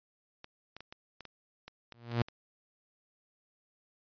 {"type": "clicks", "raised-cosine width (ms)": 0.2, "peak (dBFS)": -28, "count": 10, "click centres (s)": [0.444, 0.766, 0.806, 0.925, 1.207, 1.253, 1.68, 1.923, 2.117, 2.285]}
{"type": "tone with exponential growth", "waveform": "sawtooth", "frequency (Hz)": 118.1, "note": "A#2", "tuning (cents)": 23, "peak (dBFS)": -20, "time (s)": [1.94, 2.22], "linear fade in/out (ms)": 0, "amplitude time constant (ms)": 59}
{"effects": ["resampled to 11025 Hz"]}